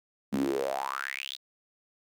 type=tone with high-pass filter sweep; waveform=sawtooth; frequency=67.5 Hz; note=C#2; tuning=45 cents flat; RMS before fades=-32 dBFS; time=0.32-1.37 s; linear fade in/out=20 ms; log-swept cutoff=210 to 4000 Hz; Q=8; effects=none